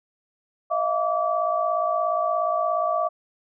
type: tone cluster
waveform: sine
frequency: 636 / 693 / 1155 Hz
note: D#5 / F5 / D6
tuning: +38 / -14 / -29 cents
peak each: -25 dBFS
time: 0.7-3.09 s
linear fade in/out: 20 ms
effects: none